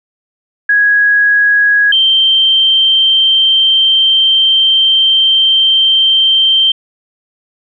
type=tone pair in turn; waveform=sine; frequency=1661.2 / 3136 Hz; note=G#6 / G7; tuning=0 / 0 cents; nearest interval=major seventh; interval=1100 cents; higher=second; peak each=-6 dBFS; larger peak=neither; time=0.69-1.92 / 1.92-6.72 s; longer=second; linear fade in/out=5 ms; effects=none